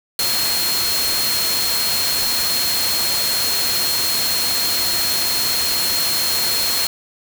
sine tone in noise, 4245 Hz, C8, 24 cents sharp, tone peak -20 dBFS, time 0.19-6.87 s, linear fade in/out 2 ms, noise white, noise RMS -21 dBFS, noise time 0.19-6.87 s, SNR -2 dB, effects none

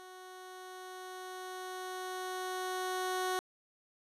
15% pulse tone with level ramp, 370 Hz, F#4, in tune, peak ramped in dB -43 to -25 dBFS, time 0-3.39 s, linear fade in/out 0 ms, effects resampled to 32000 Hz

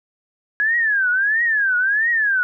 sine tone with vibrato, 1661.2 Hz, G#6, in tune, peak -15 dBFS, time 0.6-2.43 s, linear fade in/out 0 ms, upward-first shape triangle, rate 1.5 Hz, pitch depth 250 cents each way, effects none

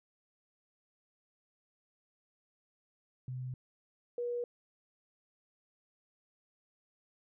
sine tone pair in turn, 127.5 / 481.9 Hz, C3 / B4, -44 / -43 cents, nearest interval octave + major seventh, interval 2301 cents, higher second, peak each -37 / -33 dBFS, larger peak second, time 3.28-3.54 / 4.18-4.44 s, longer neither, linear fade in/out 2 ms, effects none

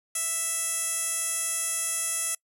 15% pulse tone with band-pass filter, 659.3 Hz, E5, in tune, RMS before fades -29 dBFS, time 0.15-2.35 s, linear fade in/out 5 ms, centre 9400 Hz, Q 5.2, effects noise-tail reverb RT60 0.1 s tail -26 dB re dry

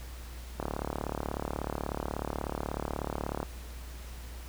click train, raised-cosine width 1 ms, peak -18 dBFS, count 104, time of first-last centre 0.6-3.43 s, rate 36.4 Hz, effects added 60 Hz sine -41 dBFS peak until 4.48 s + pink hiss -50 dBFS RMS until 4.48 s

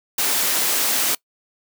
white high-pass noise, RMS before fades -20 dBFS, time 0.18-1.15 s, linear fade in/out 5 ms, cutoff 230 Hz, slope 12 dB/octave, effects noise-tail reverb RT60 0.1 s tail -23 dB re dry

